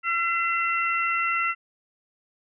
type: harmonic tone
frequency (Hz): 678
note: E5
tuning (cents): +49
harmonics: 2 / 3 / 4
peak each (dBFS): -25 / -27 / -28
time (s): 0.03-1.55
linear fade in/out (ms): 50
effects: none